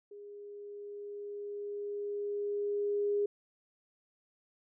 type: tone with level ramp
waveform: sine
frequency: 409.4 Hz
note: G#4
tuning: 25 cents flat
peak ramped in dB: -46 to -27 dBFS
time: 0.11-3.26 s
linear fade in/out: 5 ms
effects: none